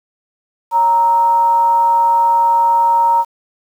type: tone with frequency modulation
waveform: sine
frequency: 931 Hz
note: A#5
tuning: 2 cents flat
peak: -9 dBFS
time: 0.71-3.25 s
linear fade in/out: 50 ms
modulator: 373 Hz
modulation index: 0.22
effects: 7-bit